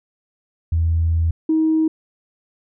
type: tone pair in turn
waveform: sine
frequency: 82.41 / 317.1 Hz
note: E2 / D#4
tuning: 0 / +33 cents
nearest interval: octave + major seventh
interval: 2333 cents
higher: second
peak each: -14 / -13 dBFS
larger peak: second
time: 0.72-1.31 / 1.49-1.88 s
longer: first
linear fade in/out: 5 ms
effects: tanh soft clip ceiling -9 dBFS